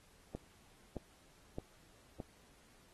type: click train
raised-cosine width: 2 ms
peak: -27 dBFS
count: 4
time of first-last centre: 0.35-2.202 s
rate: 1.62 Hz
effects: pink hiss -66 dBFS RMS until 2.93 s + AAC 32 kbps